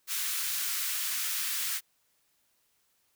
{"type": "high-pass noise", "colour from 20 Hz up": "white", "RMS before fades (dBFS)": -32, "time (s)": [0.07, 1.81], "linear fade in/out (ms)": 50, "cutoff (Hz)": 1300, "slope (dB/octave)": 24, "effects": ["white hiss -72 dBFS RMS until 3.15 s"]}